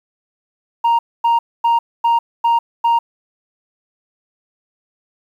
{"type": "tone bursts", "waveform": "sine", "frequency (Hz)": 932.3, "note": "A#5", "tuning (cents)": 0, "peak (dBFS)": -8, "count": 6, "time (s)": [0.84, 2.99], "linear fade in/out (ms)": 10, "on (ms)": 150, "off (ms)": 250, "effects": ["tanh soft clip ceiling -10 dBFS", "8-bit"]}